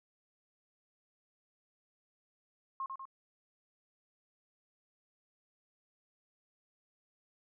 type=tone with echo; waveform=sine; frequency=1072 Hz; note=C6; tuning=42 cents sharp; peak=-35 dBFS; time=2.8-2.86 s; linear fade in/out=2 ms; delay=97 ms; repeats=2; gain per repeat=-4 dB; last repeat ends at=3.054 s; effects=none